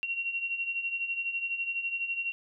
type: beating tone pair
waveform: sine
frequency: 2734 / 2746 Hz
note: F7 / F7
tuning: -37 / -30 cents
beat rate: 12 Hz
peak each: -37 / -31 dBFS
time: 0.03-2.32 s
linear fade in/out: 0 ms
effects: none